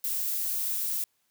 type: noise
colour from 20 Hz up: violet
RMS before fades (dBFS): -30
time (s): 0.04-1.04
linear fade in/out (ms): 2
effects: white hiss -73 dBFS RMS until 1.3 s + high-pass 60 Hz 12 dB/octave